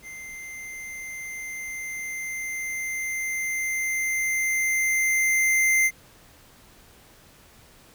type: tone with level ramp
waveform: square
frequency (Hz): 2085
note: C7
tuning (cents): -7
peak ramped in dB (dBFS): -38 to -18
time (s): 0.02-5.91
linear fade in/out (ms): 50
effects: pink hiss -53 dBFS RMS until 7.94 s